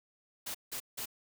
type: noise bursts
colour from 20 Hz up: white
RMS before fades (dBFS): -39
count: 3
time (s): 0.46-1.058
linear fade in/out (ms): 10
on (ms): 86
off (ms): 170
effects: none